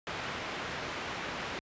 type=low-pass noise; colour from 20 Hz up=white; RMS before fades=-38 dBFS; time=0.07-1.59 s; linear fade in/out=0 ms; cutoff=2200 Hz; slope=12 dB/octave; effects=high-pass 60 Hz 12 dB/octave + resampled to 16000 Hz